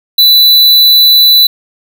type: tone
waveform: square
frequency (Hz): 3978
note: B7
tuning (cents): +12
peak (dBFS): -3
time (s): 0.18-1.47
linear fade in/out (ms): 5
effects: none